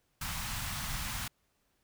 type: band-stop noise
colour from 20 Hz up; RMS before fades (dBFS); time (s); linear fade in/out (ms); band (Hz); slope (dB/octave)
pink; -37; 0.21-1.28; 5; 200 to 860; 24
effects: pink hiss -75 dBFS RMS until 1.83 s